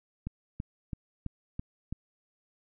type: click train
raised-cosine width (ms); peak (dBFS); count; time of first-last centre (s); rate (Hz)
5; -22; 6; 0.27-1.926; 3.02
effects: none